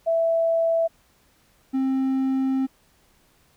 sine / triangle tone pair in turn, 661 / 265.1 Hz, E5 / C4, +5 / +23 cents, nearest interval octave + major third, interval 1582 cents, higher first, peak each -18 / -18 dBFS, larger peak neither, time 0.06-0.88 / 1.73-2.67 s, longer second, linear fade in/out 20 ms, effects pink hiss -61 dBFS RMS until 3.56 s

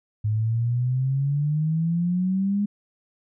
sine exponential sweep, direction up, 105.3 to 206.8 Hz, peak -20 dBFS, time 0.24-2.66 s, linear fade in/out 10 ms, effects none

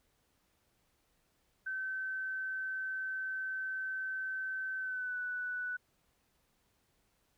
sine tone with pitch glide, 1536 to 1485.4 Hz, G6 to F#6, -36 to +6 cents, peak -35 dBFS, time 1.66-5.77 s, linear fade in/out 10 ms, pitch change -58 cents, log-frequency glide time 4.77-5.18 s, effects pink hiss -75 dBFS RMS until 7.37 s

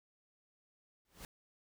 pink noise with exponential growth, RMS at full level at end -45 dBFS, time 1.05-1.25 s, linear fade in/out 1 ms, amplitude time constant 43 ms, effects none

